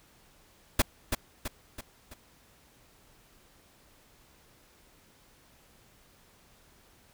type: noise with echo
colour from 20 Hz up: pink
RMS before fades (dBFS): -22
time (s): 0.79-0.82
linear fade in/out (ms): 5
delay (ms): 330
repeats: 4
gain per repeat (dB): -6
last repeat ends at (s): 2.14
effects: pink hiss -61 dBFS RMS until 7.13 s